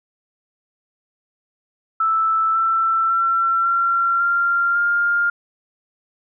sine tone with pitch steps, 1318.5 / 1335.4 / 1352.4 / 1369.7 / 1387.3 / 1405 Hz, E6 / E6 / E6 / F6 / F6 / F6, 0 / +22 / +44 / -34 / -12 / +10 cents, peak -15 dBFS, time 2-5.3 s, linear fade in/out 5 ms, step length 550 ms, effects none

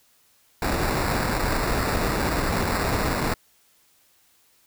pink noise with sample-and-hold, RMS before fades -24 dBFS, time 0.62-3.34 s, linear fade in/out 2 ms, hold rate 3150 Hz, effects white hiss -61 dBFS RMS until 4.66 s

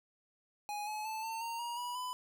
square tone with pitch steps, 830.6 / 853 / 875.9 / 899.5 / 923.7 / 948.6 / 974.2 / 1000.4 Hz, G#5 / G#5 / A5 / A5 / A#5 / A#5 / B5 / B5, 0 / +46 / -8 / +38 / -16 / +30 / -24 / +22 cents, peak -38 dBFS, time 0.69-2.13 s, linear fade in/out 0 ms, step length 180 ms, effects none

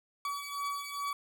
40% pulse beating tone pair, 1138 / 1140.4 Hz, C#6 / C#6, +45 / +49 cents, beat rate 2.4 Hz, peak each -38 / -36 dBFS, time 0.25-1.13 s, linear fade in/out 2 ms, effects none

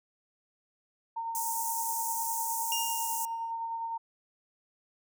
sine tone with tremolo, 915 Hz, A#5, 32 cents flat, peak -31 dBFS, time 1.16-3.98 s, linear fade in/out 10 ms, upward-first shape sine, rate 9.8 Hz, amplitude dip 30%
pink high-pass noise, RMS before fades -35 dBFS, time 1.35-3.25 s, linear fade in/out 0 ms, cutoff 6200 Hz, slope 48 dB/octave
25% pulse tone with exponential decay, 2820 Hz, F7, 16 cents sharp, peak -25 dBFS, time 2.72-3.51 s, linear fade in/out 1 ms, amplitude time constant 170 ms
effects none

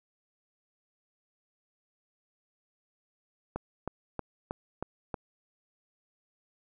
click train, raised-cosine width 1 ms, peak -19 dBFS, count 6, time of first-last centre 3.56-5.142 s, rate 3.16 Hz, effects none

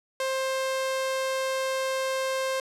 sawtooth tone, 528 Hz, C5, 16 cents sharp, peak -22 dBFS, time 0.2-2.6 s, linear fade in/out 2 ms, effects low-pass 11000 Hz 12 dB/octave

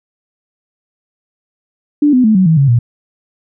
sine tone with pitch steps, 293.6 / 252.7 / 217.4 / 187.11 / 161.01 / 138.56 / 119.24 Hz, D4 / B3 / A3 / F#3 / E3 / C#3 / A#2, 0 / +40 / -21 / +20 / -40 / 0 / +40 cents, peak -6 dBFS, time 2.02-2.79 s, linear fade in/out 5 ms, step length 110 ms, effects none

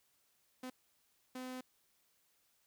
sawtooth tone bursts at uneven times, 255.2 Hz, C4, 43 cents flat, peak -39 dBFS, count 2, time 0.63-0.7 / 1.35-1.61 s, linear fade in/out 5 ms, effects white hiss -75 dBFS RMS until 2.66 s

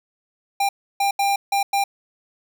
square tone bursts at uneven times, 797 Hz, G5, 28 cents sharp, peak -18 dBFS, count 5, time 0.6-0.69 / 1-1.11 / 1.19-1.36 / 1.52-1.63 / 1.73-1.84 s, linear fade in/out 5 ms, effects none

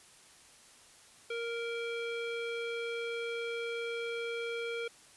square tone with low-pass filter, 466.2 Hz, A#4, in tune, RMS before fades -37 dBFS, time 1.3-4.88 s, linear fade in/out 5 ms, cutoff 2800 Hz, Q 3.8, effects white hiss -58 dBFS RMS until 5.16 s + resampled to 24000 Hz

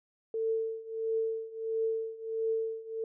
sine tone with tremolo, 447.4 Hz, A4, 29 cents sharp, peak -26 dBFS, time 0.34-3.04 s, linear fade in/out 2 ms, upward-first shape triangle, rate 1.5 Hz, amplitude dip 90%, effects none

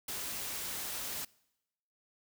white noise, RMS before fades -39 dBFS, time 0.08-1.25 s, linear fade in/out 5 ms, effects noise-tail reverb RT60 0.9 s tail -24 dB re dry

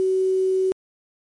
sine tone with quantisation, 377.3 Hz, F#4, 34 cents sharp, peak -17 dBFS, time 0-0.72 s, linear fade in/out 0 ms, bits 7, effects MP3 48 kbps

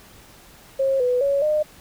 sine tone with pitch steps, 539 / 496 / 559 / 608 Hz, C#5 / B4 / C#5 / D#5, -49 / +7 / +14 / -40 cents, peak -17 dBFS, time 0.79-1.63 s, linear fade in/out 10 ms, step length 210 ms, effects pink hiss -48 dBFS RMS until 1.8 s

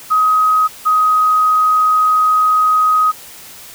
sine tone pair in turn, 1262 / 1257 Hz, D#6 / D#6, +24 / +17 cents, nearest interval unison, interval 7 cents, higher first, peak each -9 dBFS, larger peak neither, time 0.1-0.68 / 0.85-3.12 s, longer second, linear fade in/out 20 ms, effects white hiss -36 dBFS RMS until 3.74 s

